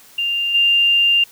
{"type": "tone with level steps", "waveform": "sine", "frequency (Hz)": 2794, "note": "F7", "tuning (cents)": 0, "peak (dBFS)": [-17, -11], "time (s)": [0.18, 1.24], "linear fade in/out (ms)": 5, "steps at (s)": 0.54, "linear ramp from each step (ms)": 10, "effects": ["white hiss -46 dBFS RMS until 1.31 s"]}